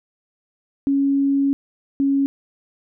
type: tone pair in turn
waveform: sine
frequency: 277.2 / 276.2 Hz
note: C#4 / C#4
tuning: 0 / -6 cents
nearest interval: unison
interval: 6 cents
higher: first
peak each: -15 dBFS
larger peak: neither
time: 0.87-1.53 / 2-2.26 s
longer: first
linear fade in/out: 0 ms
effects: none